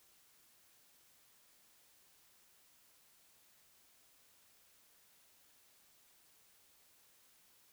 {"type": "silence", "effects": ["white hiss -68 dBFS RMS until 7.72 s"]}